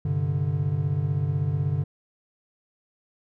triangle chord, G suspended fourth, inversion none, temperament equal, 98 / 130.81 / 146.83 Hz, G2 / C3 / D3, 0 / 0 / 0 cents, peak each -26 / -27 / -23 dBFS, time 0.05-1.84 s, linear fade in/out 5 ms, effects none

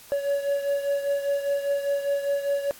triangle beating tone pair, 563 / 568 Hz, C#5 / C#5, +27 / +42 cents, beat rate 5 Hz, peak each -22 / -28 dBFS, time 0.12-2.71 s, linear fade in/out 0 ms, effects white hiss -48 dBFS RMS until 2.79 s + AAC 64 kbps

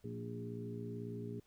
harmonic tone with a mistuned harmonic, 58.27 Hz, A#1, in tune, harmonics 2 / 3 / 4 / 5 / 6 / 7, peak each -45 / -50 / -47 / -51 / -58 / -47 dBFS, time 0.04-1.4 s, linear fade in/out 5 ms, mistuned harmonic 4, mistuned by -30 cents, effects pink hiss -73 dBFS RMS until 1.46 s

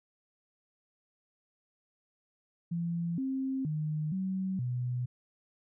sine tone with pitch steps, 169.8 / 265.6 / 153.3 / 189.2 / 124 Hz, F3 / C4 / D#3 / F#3 / B2, -48 / +26 / -25 / +39 / +7 cents, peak -30 dBFS, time 2.71-5.06 s, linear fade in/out 10 ms, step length 470 ms, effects none

